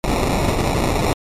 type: noise with sample-and-hold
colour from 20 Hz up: pink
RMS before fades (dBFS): -18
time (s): 0.04-1.13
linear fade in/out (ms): 0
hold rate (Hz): 1575
effects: low-pass 12000 Hz 12 dB/octave + MP3 64 kbps

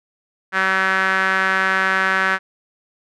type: tone with band-pass filter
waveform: sawtooth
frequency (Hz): 190.2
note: F#3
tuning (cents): +48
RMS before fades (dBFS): -18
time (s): 0.52-2.39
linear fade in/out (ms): 50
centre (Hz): 1600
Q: 4
effects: none

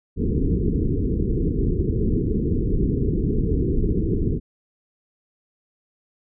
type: low-pass noise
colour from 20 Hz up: pink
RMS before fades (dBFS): -21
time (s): 0.16-4.4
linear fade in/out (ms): 50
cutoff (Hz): 450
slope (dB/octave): 96
effects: none

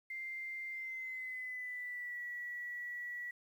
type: tone with pitch glide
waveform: sine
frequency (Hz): 2094 to 1942.5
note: C7 to B6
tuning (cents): +1 to -29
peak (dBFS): -40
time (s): 0.1-3.31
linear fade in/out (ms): 5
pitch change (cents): -130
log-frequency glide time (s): 0.7-2.21
effects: 11-bit

